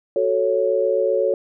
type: chord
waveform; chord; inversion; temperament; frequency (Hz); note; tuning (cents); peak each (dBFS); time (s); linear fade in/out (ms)
sine; F# minor; none; equal with one note detuned; 372.1 / 440 / 554.4; F#4 / A4 / C#5; +10 / 0 / 0; -23 / -21 / -19; 0.16-1.34; 2
effects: none